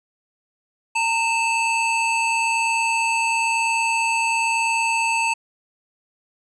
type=tone pair together; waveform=square; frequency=913 / 2618 Hz; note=A#5 / E7; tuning=-36 / -13 cents; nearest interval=octave + tritone; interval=1823 cents; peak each=-22 dBFS; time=0.95-5.34 s; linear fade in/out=10 ms; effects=resampled to 22050 Hz

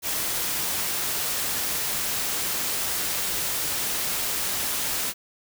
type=noise; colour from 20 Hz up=white; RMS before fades=-27 dBFS; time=0.02-5.14 s; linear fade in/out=50 ms; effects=none

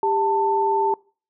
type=tone pair together; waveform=sine; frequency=397 / 889 Hz; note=G4 / A5; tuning=+22 / +18 cents; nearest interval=octave + major second; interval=1396 cents; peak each=-22 / -19 dBFS; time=0.03-0.94 s; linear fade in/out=2 ms; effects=noise-tail reverb RT60 0.4 s tail -24 dB re dry

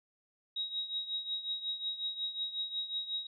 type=tone with tremolo; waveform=sine; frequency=3804 Hz; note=A#7; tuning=34 cents sharp; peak=-31 dBFS; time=0.56-3.27 s; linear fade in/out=5 ms; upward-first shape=triangle; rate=5.5 Hz; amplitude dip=80%; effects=none

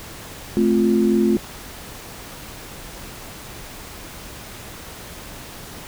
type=chord; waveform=sine; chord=F major; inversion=first; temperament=just; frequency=218.3 / 261.9 / 349.2 Hz; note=A3 / C4 / F4; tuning=-13 / +2 / 0 cents; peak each=-17 / -22 / -18 dBFS; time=0.57-1.37 s; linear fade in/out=0 ms; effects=pink hiss -37 dBFS RMS until 5.87 s

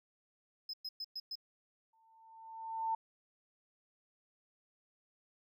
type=tone bursts; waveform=triangle; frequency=5100 Hz; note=D#8; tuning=42 cents sharp; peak=-38 dBFS; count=5; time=0.69-1.355 s; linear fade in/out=5 ms; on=45 ms; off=110 ms
type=tone with exponential growth; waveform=sine; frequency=897 Hz; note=A5; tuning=33 cents sharp; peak=-30 dBFS; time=1.93-2.95 s; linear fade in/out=5 ms; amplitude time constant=220 ms
effects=none

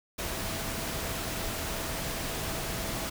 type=tone in noise; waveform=sine; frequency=659.3 Hz; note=E5; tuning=in tune; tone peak=-44 dBFS; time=0.18-3.1 s; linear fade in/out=10 ms; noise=pink; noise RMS=-34 dBFS; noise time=0.18-3.1 s; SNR=-13 dB; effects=none

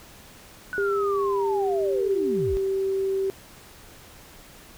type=linear sweep; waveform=sine; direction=down; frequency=1497 to 32.06 Hz; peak=-27 dBFS; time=0.73-2.57 s; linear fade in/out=0 ms
type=tone with pitch glide; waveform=sine; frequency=399.8 to 386.9 Hz; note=G4 to G4; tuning=+34 to -23 cents; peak=-22 dBFS; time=0.78-3.3 s; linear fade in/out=0 ms; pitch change=-57 cents; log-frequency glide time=0.99-2.65 s
effects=pink hiss -48 dBFS RMS until 4.77 s

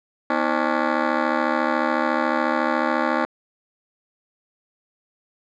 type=ring-modulated tone; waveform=10% pulse; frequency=283.2 Hz; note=C#4; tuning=37 cents sharp; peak=-7 dBFS; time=0.3-3.25 s; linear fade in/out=0 ms; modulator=37 Hz; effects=low-pass 2000 Hz 12 dB/octave

